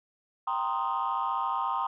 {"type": "chord", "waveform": "sine", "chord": "C minor seventh", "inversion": "second", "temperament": "equal", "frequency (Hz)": [784, 932.3, 1046.5, 1244.5], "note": ["G5", "Bb5", "C6", "Eb6"], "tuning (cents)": [0, 0, 0, 0], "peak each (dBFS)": [-33, -31, -30, -32], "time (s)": [0.47, 1.87], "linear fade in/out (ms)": 5, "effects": ["tanh soft clip ceiling -21 dBFS"]}